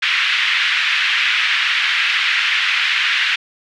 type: band-pass noise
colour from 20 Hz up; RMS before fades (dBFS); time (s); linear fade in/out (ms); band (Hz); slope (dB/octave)
white; -17; 0.02-3.36; 10; 1600 to 3000; 24
effects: none